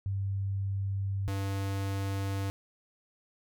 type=tone pair in turn; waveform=sine / square; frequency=98 / 98 Hz; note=G2 / G2; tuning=0 / 0 cents; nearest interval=unison; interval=0 cents; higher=neither; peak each=-29 / -31 dBFS; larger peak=first; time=0.06-1.28 / 1.28-2.5 s; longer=neither; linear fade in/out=0 ms; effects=none